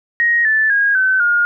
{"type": "tone with pitch steps", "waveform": "sine", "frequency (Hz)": [1879, 1753.2, 1635.8, 1526.2, 1424], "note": ["A#6", "A6", "G#6", "G6", "F6"], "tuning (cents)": [13, -7, -27, -47, 33], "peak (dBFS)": -11, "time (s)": [0.2, 1.45], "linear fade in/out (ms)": 0, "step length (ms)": 250, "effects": []}